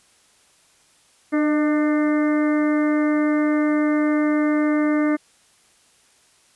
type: harmonic tone with a mistuned harmonic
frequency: 299.4 Hz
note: D4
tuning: 33 cents sharp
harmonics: 1 / 2 / 3 / 4 / 5 / 6 / 7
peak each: -17 / -26 / -38 / -31 / -35 / -34 / -34 dBFS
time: 1.32-5.17 s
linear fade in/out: 20 ms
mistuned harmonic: 2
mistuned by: +32 cents
effects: white hiss -57 dBFS RMS until 6.55 s + resampled to 24000 Hz